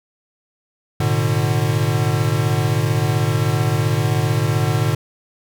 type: tone cluster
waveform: square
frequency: 106.3 / 122 / 149.2 Hz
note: G#2 / B2 / D3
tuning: +41 / -21 / +28 cents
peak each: -21 dBFS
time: 1-4.95 s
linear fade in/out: 5 ms
effects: none